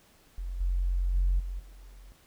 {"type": "tone with level steps", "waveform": "sine", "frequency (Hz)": 44.98, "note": "F#1", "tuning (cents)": -48, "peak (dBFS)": [-32, -24, -21, -32, -46], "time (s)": [0.38, 2.12], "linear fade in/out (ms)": 0, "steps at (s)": [0.6, 1.14, 1.39, 1.59], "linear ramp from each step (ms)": 10, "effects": ["tanh soft clip ceiling -18 dBFS", "pink hiss -61 dBFS RMS until 2.26 s"]}